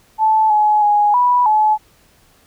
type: tone with pitch steps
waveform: sine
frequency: 873 / 846 / 830 / 982 / 857 Hz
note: A5 / G#5 / G#5 / B5 / A5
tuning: -14 / +32 / -1 / -10 / -46 cents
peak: -10 dBFS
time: 0.18-1.78 s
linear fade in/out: 50 ms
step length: 320 ms
effects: pink hiss -53 dBFS RMS until 2.46 s